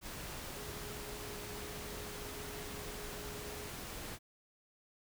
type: tone in noise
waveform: sine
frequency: 416.4 Hz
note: G#4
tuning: 5 cents sharp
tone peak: -50 dBFS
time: 0.53-3.71 s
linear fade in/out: 50 ms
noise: pink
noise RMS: -45 dBFS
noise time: 0.01-4.19 s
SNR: -8 dB
effects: none